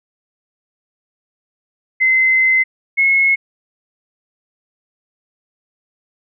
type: tone pair in turn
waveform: sine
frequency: 2058 / 2176 Hz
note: C7 / C#7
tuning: -29 / -33 cents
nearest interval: minor second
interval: 96 cents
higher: second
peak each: -10 dBFS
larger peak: neither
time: 2-2.64 / 2.97-3.36 s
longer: first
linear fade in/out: 20 ms
effects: none